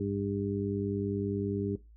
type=harmonic tone; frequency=100 Hz; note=G2; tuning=35 cents sharp; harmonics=1 / 2 / 3 / 4; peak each=-35 / -35 / -35 / -35 dBFS; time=0-1.76 s; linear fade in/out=5 ms; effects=noise-tail reverb RT60 0.2 s tail -17 dB re dry + added 55 Hz sine -52 dBFS peak until 1.96 s